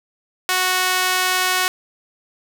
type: tone with high-pass filter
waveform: sawtooth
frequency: 368.8 Hz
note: F#4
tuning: 6 cents flat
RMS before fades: -19 dBFS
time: 0.49-1.68 s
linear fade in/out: 0 ms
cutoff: 1200 Hz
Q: 0.76
effects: none